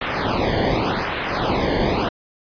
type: noise with flanger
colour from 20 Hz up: brown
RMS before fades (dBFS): -21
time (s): 0.01-2.09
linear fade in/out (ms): 5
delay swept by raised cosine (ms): 0.2 to 0.78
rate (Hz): 0.86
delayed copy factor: -1
effects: resampled to 11025 Hz